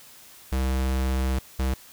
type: tone pair in turn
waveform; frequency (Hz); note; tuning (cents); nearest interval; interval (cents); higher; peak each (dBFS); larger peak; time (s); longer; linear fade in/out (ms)
square; 65.4 / 65.4; C2 / C2; 0 / 0; unison; 0; neither; -23; neither; 0.52-1.39 / 1.59-1.74; first; 5
effects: white hiss -49 dBFS RMS until 1.92 s